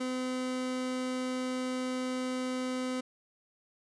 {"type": "tone", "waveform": "30% pulse", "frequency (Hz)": 255.2, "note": "C4", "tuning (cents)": -43, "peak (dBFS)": -29, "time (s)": [0, 3.01], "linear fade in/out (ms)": 10, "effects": ["resampled to 22050 Hz"]}